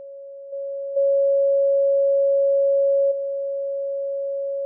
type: tone with level steps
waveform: sine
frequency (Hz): 554.4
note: C#5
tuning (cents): 0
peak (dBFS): -35 / -26 / -15 / -23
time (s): 0-4.65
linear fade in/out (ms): 0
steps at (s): 0.52 / 0.96 / 3.11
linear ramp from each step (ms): 10
effects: none